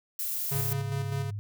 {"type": "noise", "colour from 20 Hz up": "violet", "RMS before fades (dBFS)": -32, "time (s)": [0.19, 0.73], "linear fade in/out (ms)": 2}
{"type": "tone with tremolo", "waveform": "square", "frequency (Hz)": 138.59, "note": "C#3", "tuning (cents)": 0, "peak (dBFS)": -30, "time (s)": [0.51, 1.31], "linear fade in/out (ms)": 10, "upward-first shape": "square", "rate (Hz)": 4.9, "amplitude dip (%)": 40}
{"type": "tone with pitch glide", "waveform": "sine", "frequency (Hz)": [107.4, 103.08], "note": ["A2", "G#2"], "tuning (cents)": [-41, -12], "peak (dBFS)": -32, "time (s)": [0.55, 1.39], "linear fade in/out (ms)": 0, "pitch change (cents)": -71, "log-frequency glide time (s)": [0.76, 1.19]}
{"effects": []}